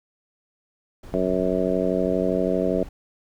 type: noise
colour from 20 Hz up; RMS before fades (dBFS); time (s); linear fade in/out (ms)
brown; -38; 1.03-2.89; 5
type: harmonic tone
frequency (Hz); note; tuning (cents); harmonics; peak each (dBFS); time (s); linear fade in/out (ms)
92.5; F#2; 0; 2 / 3 / 4 / 5 / 6 / 7; -27 / -27 / -27 / -27 / -27 / -27; 1.14-2.83; 0
effects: none